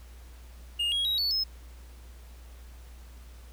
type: tone with pitch steps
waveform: triangle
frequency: 2838 / 3298 / 3832 / 4453 / 5175 Hz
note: F7 / G#7 / A#7 / C#8 / E8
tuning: +27 / -13 / +47 / +7 / -33 cents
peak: -24 dBFS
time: 0.79-1.44 s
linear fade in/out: 10 ms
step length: 130 ms
effects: added 60 Hz sine -45 dBFS peak until 3.52 s + pink hiss -57 dBFS RMS until 3.52 s